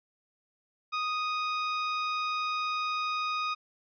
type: tone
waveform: sawtooth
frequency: 1244.5 Hz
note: D#6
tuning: in tune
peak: -25 dBFS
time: 0.92-3.55 s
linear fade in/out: 20 ms
effects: resampled to 11025 Hz